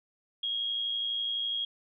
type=tone with amplitude modulation; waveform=sine; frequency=3279 Hz; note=G#7; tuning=23 cents flat; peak=-27 dBFS; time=0.43-1.65 s; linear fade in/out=5 ms; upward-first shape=sine; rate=112 Hz; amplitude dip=45%; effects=none